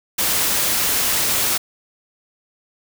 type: noise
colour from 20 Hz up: white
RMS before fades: -19 dBFS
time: 0.18-1.58 s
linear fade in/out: 10 ms
effects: none